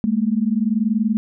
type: tone pair together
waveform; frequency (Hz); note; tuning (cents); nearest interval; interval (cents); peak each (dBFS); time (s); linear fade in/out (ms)
sine; 207.6 / 228.1; G#3 / A#3; 0 / -37; major second; 163; -19; 0.04-1.17; 0
effects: none